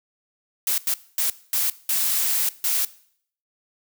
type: noise bursts at uneven times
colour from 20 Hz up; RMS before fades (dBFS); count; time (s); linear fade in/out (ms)
blue; -22; 6; 0.67-0.78 / 0.87-0.94 / 1.18-1.3 / 1.53-1.7 / 1.89-2.49 / 2.64-2.85; 2
effects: noise-tail reverb RT60 0.6 s tail -19 dB re dry